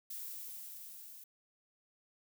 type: noise with level ramp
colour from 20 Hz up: violet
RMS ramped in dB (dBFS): -43 to -53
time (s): 0.1-1.24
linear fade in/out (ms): 5
effects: none